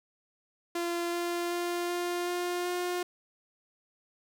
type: tone with pitch steps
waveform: sawtooth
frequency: 344.1 / 346.5 / 348.9 / 351.3 / 353.8 / 356.2 Hz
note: F4 / F4 / F4 / F4 / F4 / F4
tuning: -26 / -14 / -2 / +10 / +23 / +34 cents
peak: -26 dBFS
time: 0.75-3.03 s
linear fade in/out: 5 ms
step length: 380 ms
effects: none